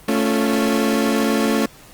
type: chord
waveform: 30% pulse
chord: A augmented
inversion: none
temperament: equal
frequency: 220 / 277.2 / 349.2 Hz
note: A3 / C#4 / E#4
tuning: 0 / 0 / 0 cents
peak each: -16 / -18 / -22 dBFS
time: 0.08-1.66 s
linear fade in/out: 5 ms
effects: pink hiss -45 dBFS RMS until 1.93 s + Opus 24 kbps